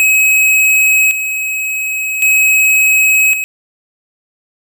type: tone with tremolo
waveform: square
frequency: 2553 Hz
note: D#7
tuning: 44 cents sharp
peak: -8 dBFS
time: 0-3.44 s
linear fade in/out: 0 ms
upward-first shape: square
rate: 0.45 Hz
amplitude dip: 60%
effects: none